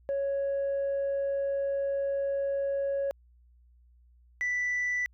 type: tone pair in turn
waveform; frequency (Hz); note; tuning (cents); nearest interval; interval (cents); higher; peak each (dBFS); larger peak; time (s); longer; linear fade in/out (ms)
sine; 554.4 / 1975.7; C#5 / B6; 0 / 0; octave + minor seventh; 2200; second; -25; neither; 0.09-3.11 / 4.41-5.06; first; 0
effects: tanh soft clip ceiling -25 dBFS + added 60 Hz sine -57 dBFS peak until 5.13 s